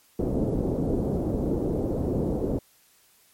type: low-pass noise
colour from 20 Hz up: white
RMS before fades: -26 dBFS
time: 0.19-2.59 s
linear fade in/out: 5 ms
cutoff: 460 Hz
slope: 24 dB/octave
effects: white hiss -60 dBFS RMS until 3.33 s + MP3 64 kbps